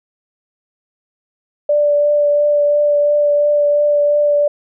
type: tone with vibrato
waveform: sine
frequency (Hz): 586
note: D5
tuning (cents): -4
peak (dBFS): -10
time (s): 1.69-4.48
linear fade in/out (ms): 5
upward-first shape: triangle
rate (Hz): 2.9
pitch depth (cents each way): 14
effects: none